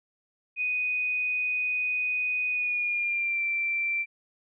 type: tone with pitch glide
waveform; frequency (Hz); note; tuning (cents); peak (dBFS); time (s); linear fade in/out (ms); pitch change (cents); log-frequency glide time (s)
sine; 2489 to 2349; D#7 to D7; 0 to 0; -25; 0.56-4.06; 50; -100; 2.5-3.42
effects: none